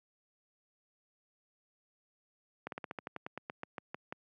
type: slowing click train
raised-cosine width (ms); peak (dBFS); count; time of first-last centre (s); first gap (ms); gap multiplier
0.5; -24; 15; 2.67-4.125; 52; 1.1
effects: high-pass 150 Hz 12 dB/octave